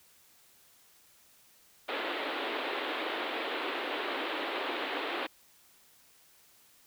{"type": "band-pass noise", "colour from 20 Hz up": "pink", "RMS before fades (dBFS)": -35, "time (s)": [1.88, 5.27], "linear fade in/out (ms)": 10, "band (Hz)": [290, 3800], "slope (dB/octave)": 48, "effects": ["white hiss -62 dBFS RMS until 6.86 s"]}